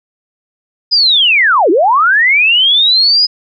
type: linear two-way sweep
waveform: sine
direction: down then up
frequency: 5040 to 305.5 to 5040 Hz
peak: -6 dBFS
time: 0.91-3.27 s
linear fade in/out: 20 ms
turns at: 1.7 s
effects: none